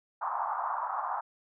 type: band-pass noise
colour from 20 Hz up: white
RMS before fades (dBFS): -33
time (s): 0.21-1.21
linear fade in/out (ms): 10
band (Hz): 750 to 1200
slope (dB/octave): 48
effects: none